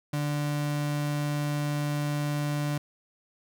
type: tone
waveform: 35% pulse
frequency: 146.83 Hz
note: D3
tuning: in tune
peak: -25 dBFS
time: 0.13-2.78 s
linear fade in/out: 5 ms
effects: none